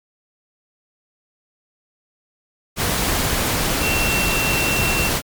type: tone in noise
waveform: sine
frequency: 2713 Hz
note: E7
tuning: 49 cents sharp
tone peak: -21 dBFS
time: 3.8-5.11 s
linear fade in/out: 50 ms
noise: pink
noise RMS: -20 dBFS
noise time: 2.76-5.22 s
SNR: -4 dB
effects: MP3 96 kbps